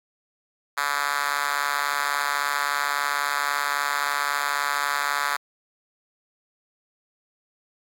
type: tone with high-pass filter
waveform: 5% pulse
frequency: 143.7 Hz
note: D3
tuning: 37 cents flat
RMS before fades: -25 dBFS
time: 0.77-5.37 s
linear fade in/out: 10 ms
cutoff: 1200 Hz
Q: 1.6
effects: AAC 64 kbps